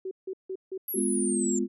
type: tone bursts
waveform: sine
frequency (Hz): 378.3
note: F#4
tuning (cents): +38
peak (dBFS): -31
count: 5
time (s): 0.05-1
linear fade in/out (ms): 5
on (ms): 62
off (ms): 160
type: exponential sweep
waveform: sine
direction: down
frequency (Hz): 11750 to 7200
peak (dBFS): -30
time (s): 0.88-1.59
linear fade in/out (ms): 5
type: chord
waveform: sine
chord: F diminished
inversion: first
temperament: just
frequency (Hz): 209.5 / 251.4 / 349.2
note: Ab3 / Cb4 / F4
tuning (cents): +15 / +31 / 0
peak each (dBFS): -29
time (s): 0.94-1.68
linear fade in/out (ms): 50
effects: none